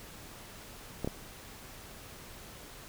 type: clicks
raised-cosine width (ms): 2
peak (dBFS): -19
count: 2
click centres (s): 1.046 / 1.075
effects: pink hiss -49 dBFS RMS until 2.88 s